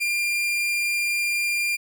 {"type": "tone", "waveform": "40% pulse", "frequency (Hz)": 2396, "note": "D7", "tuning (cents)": 34, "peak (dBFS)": -21, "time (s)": [0, 1.77], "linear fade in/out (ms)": 20, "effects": []}